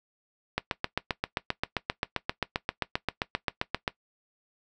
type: click train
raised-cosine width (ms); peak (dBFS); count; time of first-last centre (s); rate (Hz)
0.3; -10; 26; 0.58-3.878; 7.58
effects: noise-tail reverb RT60 0.1 s tail -18 dB re dry